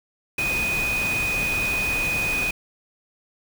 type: tone in noise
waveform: sine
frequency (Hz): 2489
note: D#7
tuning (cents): 0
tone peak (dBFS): -22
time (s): 0.38-2.51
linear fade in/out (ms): 5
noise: pink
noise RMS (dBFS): -30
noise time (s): 0.38-2.51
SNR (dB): +5
effects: none